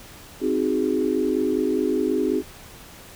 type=chord; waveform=sine; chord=Ab dominant seventh; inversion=first; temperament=equal; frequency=261.6 / 311.1 / 370 / 415.3 Hz; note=C4 / Eb4 / Gb4 / Ab4; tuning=0 / 0 / 0 / 0 cents; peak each=-25 dBFS; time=0.4-2.43 s; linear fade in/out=50 ms; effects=pink hiss -44 dBFS RMS until 3.15 s